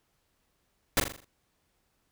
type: noise with echo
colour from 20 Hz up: pink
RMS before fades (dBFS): -23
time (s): 0.97-1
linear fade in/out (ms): 2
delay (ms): 41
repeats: 6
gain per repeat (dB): -6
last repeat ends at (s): 1.246
effects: pink hiss -74 dBFS RMS until 2.11 s